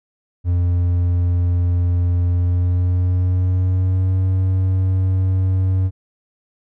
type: tone with pitch glide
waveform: triangle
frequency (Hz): 88 to 93.77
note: F2 to F#2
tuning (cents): +14 to +24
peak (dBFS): -12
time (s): 0.44-5.91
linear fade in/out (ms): 50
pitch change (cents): +110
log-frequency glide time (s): 2.29-4.2
effects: none